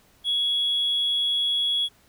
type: tone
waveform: triangle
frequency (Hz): 3350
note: G#7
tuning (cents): +14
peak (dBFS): -18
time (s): 0.24-1.89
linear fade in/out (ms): 50
effects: tanh soft clip ceiling -18 dBFS + pink hiss -59 dBFS RMS until 2.08 s